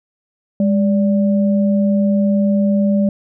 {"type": "tone pair together", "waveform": "sine", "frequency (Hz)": [203.3, 581], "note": ["G#3", "D5"], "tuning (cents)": [-37, -19], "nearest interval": "octave + tritone", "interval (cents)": 1818, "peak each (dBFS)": [-12, -21], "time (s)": [0.6, 3.09], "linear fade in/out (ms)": 2, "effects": []}